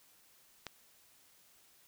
click, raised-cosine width 0.2 ms, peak -23 dBFS, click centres 0.667 s, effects white hiss -65 dBFS RMS until 1.87 s

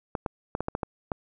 clicks, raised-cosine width 1 ms, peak -14 dBFS, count 8, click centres 0.152 / 0.262 / 0.551 / 0.606 / 0.684 / 0.751 / 0.832 / 1.118 s, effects none

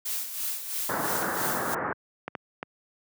blue noise with tremolo, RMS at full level -30 dBFS, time 0.05-1.75 s, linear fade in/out 10 ms, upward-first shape sine, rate 3 Hz, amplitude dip 60%
white low-pass noise, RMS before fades -30 dBFS, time 0.89-1.93 s, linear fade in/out 2 ms, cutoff 1700 Hz, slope 48 dB/octave
clicks, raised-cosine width 0.5 ms, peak -17 dBFS, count 4, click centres 1.227 / 2.28 / 2.352 / 2.629 s
effects high-pass 150 Hz 12 dB/octave

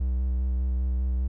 triangle tone with vibrato, 63.3 Hz, B1, 43 cents sharp, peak -21 dBFS, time 0-1.28 s, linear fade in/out 10 ms, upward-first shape square, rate 5 Hz, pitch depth 20 cents each way, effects none

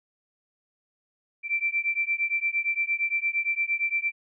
sine beating tone pair, 2340 / 2348.7 Hz, D7 / D7, -7 / 0 cents, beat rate 8.7 Hz, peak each -27 dBFS, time 1.43-4.12 s, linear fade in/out 50 ms, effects none

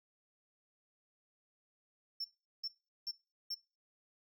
triangle tone bursts, 5400 Hz, E8, 41 cents sharp, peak -36 dBFS, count 4, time 2.2-3.546 s, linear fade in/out 5 ms, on 44 ms, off 390 ms, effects noise-tail reverb RT60 0.3 s tail -20 dB re dry

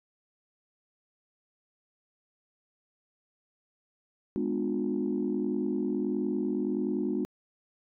sine chord, G# diminished seventh, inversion none, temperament just, 207.7 / 249.2 / 299 / 358.8 Hz, G#3 / B3 / D4 / F4, 0 / +16 / +31 / +47 cents, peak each -32 dBFS, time 4.36-7.25 s, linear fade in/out 0 ms, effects tanh soft clip ceiling -19 dBFS

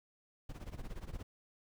brown noise with tremolo, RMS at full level -41 dBFS, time 0.49-1.23 s, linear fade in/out 5 ms, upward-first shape sine, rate 17 Hz, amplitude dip 85%, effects none

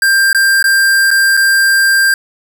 square tone with dropouts, 1588 Hz, G6, 22 cents sharp, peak -8 dBFS, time 0.02-2.14 s, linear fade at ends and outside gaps 2 ms, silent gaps 0.33-0.347 / 0.627-0.641 / 1.106-1.112 / 1.369-1.373 s, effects none

